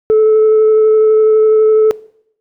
sine tone with vibrato, 434.6 Hz, A4, 21 cents flat, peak -4 dBFS, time 0.1-1.91 s, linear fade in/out 0 ms, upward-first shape sine, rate 12 Hz, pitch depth 10 cents each way, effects noise-tail reverb RT60 0.7 s tail -22 dB re dry + tanh soft clip ceiling -4 dBFS

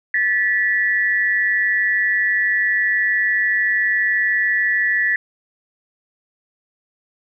sine tone pair together, 1747 / 1946.8 Hz, A6 / B6, -13 / -25 cents, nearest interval major second, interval 188 cents, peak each -18 dBFS, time 0.14-5.16 s, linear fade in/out 2 ms, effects none

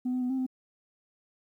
sine tone with pitch steps, 251 / 253.4 / 249.2 / 263.4 / 257.7 Hz, B3 / B3 / B3 / C4 / C4, +28 / +45 / +16 / +12 / -26 cents, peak -25 dBFS, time 0.05-0.465 s, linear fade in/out 10 ms, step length 83 ms, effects tanh soft clip ceiling -25 dBFS + 11-bit

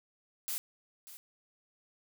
blue noise with echo, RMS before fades -36 dBFS, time 0.48-0.58 s, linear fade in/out 0 ms, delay 590 ms, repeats 1, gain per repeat -14 dB, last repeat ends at 1.17 s, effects none

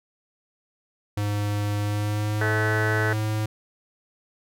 square tone with pitch glide, 103.3 to 107.87 Hz, G#2 to A2, -9 to -34 cents, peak -24 dBFS, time 1.17-3.46 s, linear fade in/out 5 ms, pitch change +75 cents, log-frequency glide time 1.81-2.75 s
harmonic tone, 216.1 Hz, A3, 31 cents flat, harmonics 2 / 3 / 4 / 5 / 6 / 7 / 8 / 9, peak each -29 / -33 / -35 / -39 / -36 / -27 / -32 / -33 dBFS, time 2.41-3.13 s, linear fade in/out 2 ms
effects none

